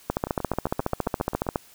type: two click trains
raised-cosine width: 1 ms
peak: -17 / -9 dBFS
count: 10 / 22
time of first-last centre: 0.27-1.467 / 0.1-1.558 s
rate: 7.52 / 14.4 Hz
effects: white hiss -53 dBFS RMS until 1.74 s